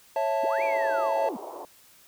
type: chord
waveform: triangle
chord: A major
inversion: first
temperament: just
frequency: 550 / 660 / 880 Hz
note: C#5 / E5 / A5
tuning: -14 / +2 / 0 cents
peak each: -26 dBFS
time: 0.16-1.29 s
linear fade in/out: 2 ms
type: linear two-way sweep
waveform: sine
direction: up then down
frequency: 188.1 to 2427 to 188.1 Hz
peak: -32 dBFS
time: 0.43-1.37 s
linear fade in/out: 10 ms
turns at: 0.63 s
type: band-pass noise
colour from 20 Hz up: white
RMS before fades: -39 dBFS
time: 0.58-1.65 s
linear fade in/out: 0 ms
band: 320 to 970 Hz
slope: 48 dB/octave
effects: white hiss -56 dBFS RMS until 2.07 s